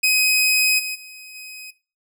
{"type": "tone with level steps", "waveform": "sawtooth", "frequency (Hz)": 2521, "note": "D#7", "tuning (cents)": 22, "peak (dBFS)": [-11, -21, -34, -31], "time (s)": [0.03, 1.71], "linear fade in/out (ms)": 10, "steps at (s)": [0.78, 0.94, 1.34], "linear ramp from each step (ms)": 20, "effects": ["noise-tail reverb RT60 0.3 s tail -17 dB re dry"]}